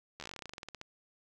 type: slowing click train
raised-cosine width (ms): 0.2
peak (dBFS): -26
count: 20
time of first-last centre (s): 0.2-0.814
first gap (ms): 12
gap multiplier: 1.1
effects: none